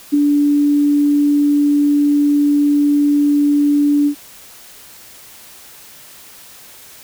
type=tone with ADSR envelope; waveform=sine; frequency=290.2 Hz; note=D4; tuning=21 cents flat; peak=-7 dBFS; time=0.12-4.15 s; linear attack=22 ms; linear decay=5 ms; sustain=-3 dB; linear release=83 ms; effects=white hiss -40 dBFS RMS until 7.03 s